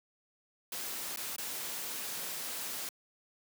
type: noise with dropouts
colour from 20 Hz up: white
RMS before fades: -39 dBFS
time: 0.72-2.89 s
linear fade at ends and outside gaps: 2 ms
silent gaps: 1.161-1.172 / 1.362-1.382 s
effects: high-pass 150 Hz 12 dB/octave